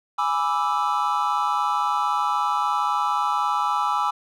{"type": "chord", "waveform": "triangle", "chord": "E dominant seventh", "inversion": "first", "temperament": "equal", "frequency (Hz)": [830.6, 987.8, 1174.7, 1318.5], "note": ["G#5", "B5", "D6", "E6"], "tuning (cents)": [0, 0, 0, 0], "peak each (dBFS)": -24, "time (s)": [0.18, 4.11], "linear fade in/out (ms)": 10, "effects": []}